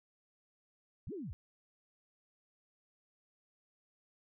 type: linear two-way sweep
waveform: sine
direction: up then down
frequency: 46.25 to 433.2 to 49.45 Hz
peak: -40 dBFS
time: 1.07-1.33 s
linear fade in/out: 0 ms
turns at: 1.13 s
effects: none